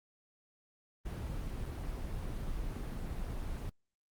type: noise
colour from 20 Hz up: brown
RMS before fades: -38 dBFS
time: 1.05-3.7 s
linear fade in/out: 10 ms
effects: Opus 24 kbps